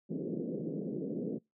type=band-pass noise; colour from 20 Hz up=pink; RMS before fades=-37 dBFS; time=0.09-1.39 s; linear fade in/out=20 ms; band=160 to 490 Hz; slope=48 dB/octave; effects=noise-tail reverb RT60 0.2 s tail -24 dB re dry